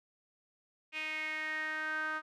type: tone with band-pass filter sweep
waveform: sawtooth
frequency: 311.1 Hz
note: D#4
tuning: in tune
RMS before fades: -37 dBFS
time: 0.92-2.22 s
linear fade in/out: 50 ms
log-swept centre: 2500 to 1400 Hz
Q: 6.7
effects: none